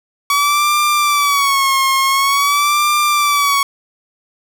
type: tone with vibrato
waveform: sawtooth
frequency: 1131 Hz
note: C#6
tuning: 34 cents sharp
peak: -8 dBFS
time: 0.3-3.63 s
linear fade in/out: 2 ms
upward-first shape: sine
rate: 0.47 Hz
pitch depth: 88 cents each way
effects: none